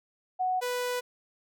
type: tone pair in turn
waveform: sine / sawtooth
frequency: 740 / 493.9 Hz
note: F#5 / B4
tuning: 0 / 0 cents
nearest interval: perfect fifth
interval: 700 cents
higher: first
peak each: -25 dBFS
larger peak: neither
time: 0.39-0.61 / 0.61-1.01 s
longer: second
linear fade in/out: 20 ms
effects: none